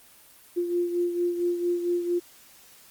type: beating tone pair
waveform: sine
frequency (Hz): 349.2 / 353.6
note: F4 / F4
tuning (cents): 0 / +22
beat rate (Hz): 4.4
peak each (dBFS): -24 / -32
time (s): 0.56-2.2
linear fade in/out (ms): 20
effects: white hiss -53 dBFS RMS until 2.9 s + Opus 24 kbps